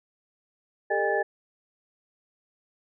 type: tone cluster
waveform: sine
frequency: 400.5 / 449.3 / 608 / 808 / 1738 Hz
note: G4 / A4 / D#5 / G#5 / A6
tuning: +37 / +36 / -40 / -48 / -22 cents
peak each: -29 dBFS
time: 0.9-1.23 s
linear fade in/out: 10 ms
effects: none